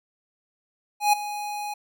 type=tone with ADSR envelope; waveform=square; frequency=830.6 Hz; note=G#5; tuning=in tune; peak=-15 dBFS; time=1-1.74 s; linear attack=130 ms; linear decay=8 ms; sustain=-15 dB; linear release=7 ms; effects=none